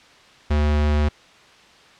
square tone, 74.5 Hz, D2, 25 cents sharp, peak -17 dBFS, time 0.5-1.09 s, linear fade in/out 10 ms, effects white hiss -49 dBFS RMS until 1.99 s + low-pass 4000 Hz 12 dB/octave

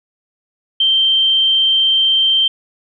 sine tone, 3136 Hz, G7, in tune, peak -10 dBFS, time 0.8-2.48 s, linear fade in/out 5 ms, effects none

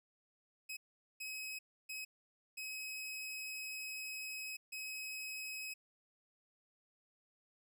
sawtooth tone bursts at uneven times, 2548 Hz, D#7, 41 cents sharp, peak -39 dBFS, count 5, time 0.69-0.77 / 1.2-1.59 / 1.89-2.05 / 2.57-4.57 / 4.72-5.74 s, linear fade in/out 10 ms, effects none

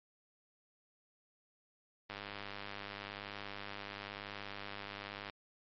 click train, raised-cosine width 0.3 ms, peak -27 dBFS, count 324, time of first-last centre 2.1-5.298 s, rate 101 Hz, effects MP3 32 kbps

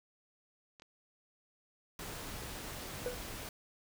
clicks, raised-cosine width 0.2 ms, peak -36 dBFS, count 2, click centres 0.798 / 0.821 s
pink noise, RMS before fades -44 dBFS, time 1.99-3.49 s, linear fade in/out 2 ms
triangle tone with exponential decay, 493.9 Hz, B4, in tune, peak -29 dBFS, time 3.06-3.24 s, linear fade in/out 1 ms, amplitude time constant 39 ms
effects none

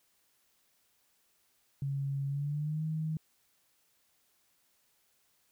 sine tone with pitch glide, 138.59 to 157.37 Hz, C#3 to D#3, 0 to +20 cents, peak -31 dBFS, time 1.82-3.17 s, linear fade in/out 2 ms, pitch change +220 cents, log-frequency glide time 2.27-2.84 s, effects white hiss -72 dBFS RMS until 5.51 s

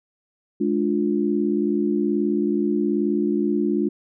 sine chord, D diminished, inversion second, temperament just, 211.4 / 293.7 / 352.4 Hz, Ab3 / D4 / F4, +31 / 0 / +16 cents, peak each -23 dBFS, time 0.6-3.89 s, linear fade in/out 10 ms, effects none

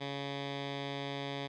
10% pulse tone with low-pass filter, 139.9 Hz, C#3, 16 cents sharp, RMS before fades -39 dBFS, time 0-1.48 s, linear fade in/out 20 ms, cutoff 3600 Hz, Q 2.8, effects none

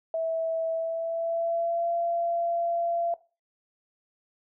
sine tone with pitch glide, 653 to 682.7 Hz, E5 to F5, -17 to -40 cents, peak -25 dBFS, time 0.14-3.14 s, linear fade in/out 2 ms, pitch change +77 cents, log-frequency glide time 0.71-1.91 s, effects noise-tail reverb RT60 0.3 s tail -17 dB re dry

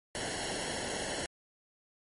pink noise with comb filter, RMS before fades -36 dBFS, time 0.15-1.26 s, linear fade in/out 0 ms, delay 0.82 ms, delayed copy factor -0.75, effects MP3 48 kbps

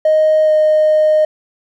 triangle tone with pitch glide, 622.3 to 616.9 Hz, D#5 to D#5, 0 to -15 cents, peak -5 dBFS, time 0.05-1.25 s, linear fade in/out 5 ms, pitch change -15 cents, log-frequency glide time 0.44-0.51 s, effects tanh soft clip ceiling -5 dBFS

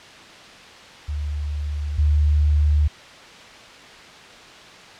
sine tone pair in turn, 73.9 / 74.46 Hz, D2 / D2, +11 / +24 cents, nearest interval unison, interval 13 cents, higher second, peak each -23 / -14 dBFS, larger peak second, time 1.08-1.98 / 1.98-2.88 s, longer neither, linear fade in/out 10 ms, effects white hiss -42 dBFS RMS until 4.99 s + low-pass 4000 Hz 12 dB/octave

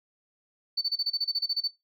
sine tone bursts, 4518 Hz, C#8, 32 cents sharp, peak -23 dBFS, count 13, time 0.77-1.679 s, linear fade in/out 10 ms, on 45 ms, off 27 ms, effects noise-tail reverb RT60 0.2 s tail -21 dB re dry + tanh soft clip ceiling -19 dBFS

